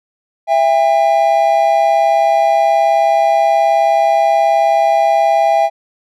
triangle tone pair together, 665.2 / 804 Hz, E5 / G5, +16 / +44 cents, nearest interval minor third, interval 328 cents, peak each -10 dBFS, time 0.47-5.7 s, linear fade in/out 50 ms, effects none

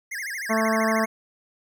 square tone with vibrato, 1864.7 Hz, A#6, in tune, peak -30 dBFS, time 0.11-1.06 s, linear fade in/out 10 ms, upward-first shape sine, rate 13 Hz, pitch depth 260 cents each way
harmonic tone, 221.1 Hz, A3, 9 cents sharp, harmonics 1 / 2 / 3 / 4 / 5 / 6 / 7 / 8, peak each -24 / -30 / -25 / -33 / -27 / -37 / -32 / -35 dBFS, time 0.49-1.06 s, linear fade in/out 20 ms
effects none

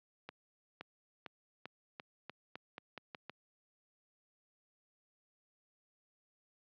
accelerating click train, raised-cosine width 0.3 ms, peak -28 dBFS, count 11, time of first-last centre 0.29-3.296 s, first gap 520 ms, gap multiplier 0.87, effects high-pass 150 Hz 12 dB/octave + low-pass 4000 Hz 12 dB/octave

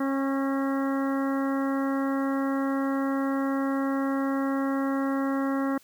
harmonic tone with a mistuned harmonic, 272 Hz, C#4, 33 cents flat, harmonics 1 / 2 / 3 / 4 / 5 / 6 / 7, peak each -25 / -33 / -38 / -36 / -38 / -43 / -42 dBFS, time 0-5.78 s, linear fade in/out 5 ms, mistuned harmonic 4, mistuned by +19 cents, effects white hiss -58 dBFS RMS until 5.83 s

